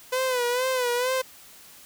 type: tone with vibrato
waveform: sawtooth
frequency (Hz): 501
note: B4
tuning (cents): +25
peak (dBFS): -19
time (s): 0.12-1.22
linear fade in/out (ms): 10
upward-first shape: sine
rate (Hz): 2.2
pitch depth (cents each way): 72
effects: white hiss -49 dBFS RMS until 1.85 s